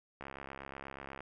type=click train; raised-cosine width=0.5 ms; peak=-29 dBFS; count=69; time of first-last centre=0.21-1.206 s; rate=68.3 Hz; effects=none